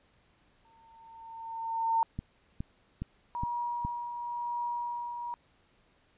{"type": "tone with exponential growth", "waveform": "sine", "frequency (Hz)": 908, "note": "A#5", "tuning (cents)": -46, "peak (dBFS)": -22, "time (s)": [0.65, 2.03], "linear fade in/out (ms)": 1, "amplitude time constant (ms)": 300}
{"type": "click train", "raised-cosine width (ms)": 5, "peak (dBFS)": -22, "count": 5, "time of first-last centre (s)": [2.19, 3.85], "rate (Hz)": 2.41}
{"type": "tone with tremolo", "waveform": "sine", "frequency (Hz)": 956, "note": "A#5", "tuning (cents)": 43, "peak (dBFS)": -30, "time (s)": [3.35, 5.34], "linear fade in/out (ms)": 0, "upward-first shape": "triangle", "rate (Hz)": 0.97, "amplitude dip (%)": 50}
{"effects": ["pink hiss -67 dBFS RMS until 6.17 s", "resampled to 8000 Hz"]}